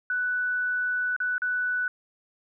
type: tone with dropouts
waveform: sine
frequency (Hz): 1487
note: F#6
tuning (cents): +8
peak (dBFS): -24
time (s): 0.1-1.88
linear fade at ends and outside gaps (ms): 2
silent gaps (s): 1.164-1.202 / 1.381-1.419
effects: none